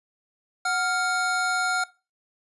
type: tone pair together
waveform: square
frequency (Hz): 740 / 1396.9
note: F#5 / F6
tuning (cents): 0 / 0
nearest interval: major seventh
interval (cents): 1100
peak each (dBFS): -28 / -25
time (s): 0.65-1.84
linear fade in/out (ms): 5
effects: noise-tail reverb RT60 0.3 s tail -20 dB re dry + resampled to 24000 Hz